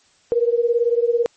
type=beating tone pair; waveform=sine; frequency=466.2 / 484.2 Hz; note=A#4 / B4; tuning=0 / -34 cents; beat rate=18 Hz; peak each=-17 / -19 dBFS; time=0.32-1.26 s; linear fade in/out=0 ms; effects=white hiss -57 dBFS RMS until 1.36 s + MP3 32 kbps